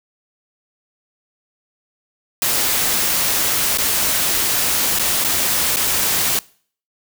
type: noise with dropouts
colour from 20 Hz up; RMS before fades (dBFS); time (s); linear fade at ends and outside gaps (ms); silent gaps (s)
white; -18; 2.42-6.39; 1; 3.774-3.784 / 4.988-4.995 / 5.241-5.246 / 5.761-5.768
effects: noise-tail reverb RT60 0.5 s tail -23 dB re dry